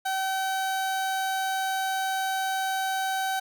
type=tone; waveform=30% pulse; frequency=766 Hz; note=G5; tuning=40 cents flat; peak=-23 dBFS; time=0.05-3.4 s; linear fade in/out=10 ms; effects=none